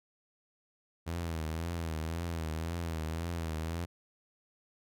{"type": "tone with vibrato", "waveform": "sawtooth", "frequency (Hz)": 82.1, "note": "E2", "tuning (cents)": -6, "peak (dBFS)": -30, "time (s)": [1.06, 3.86], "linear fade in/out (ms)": 20, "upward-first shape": "triangle", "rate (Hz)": 1.9, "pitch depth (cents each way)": 88, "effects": []}